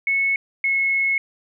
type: tone pair in turn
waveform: sine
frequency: 2200 / 2182 Hz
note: C#7 / C#7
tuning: -14 / -28 cents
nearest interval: unison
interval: 14 cents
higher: first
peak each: -17 dBFS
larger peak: neither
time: 0.07-0.36 / 0.64-1.18 s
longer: second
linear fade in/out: 2 ms
effects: none